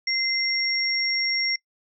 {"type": "tone pair together", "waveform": "sine", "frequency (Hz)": [2074, 5537], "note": ["C7", "F8"], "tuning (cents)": [-16, -16], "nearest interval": "octave + perfect fourth", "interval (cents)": 1700, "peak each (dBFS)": [-25, -24], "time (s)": [0.07, 1.56], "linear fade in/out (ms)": 5, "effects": ["noise-tail reverb RT60 0.1 s tail -25 dB re dry"]}